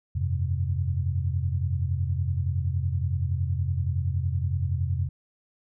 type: chord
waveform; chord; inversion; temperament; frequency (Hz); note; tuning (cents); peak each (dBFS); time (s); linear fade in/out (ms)
sine; F suspended second; none; equal; 87.31 / 98 / 130.81; F2 / G2 / C3; 0 / 0 / 0; -26 / -30 / -29; 0.15-5.09; 10
effects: none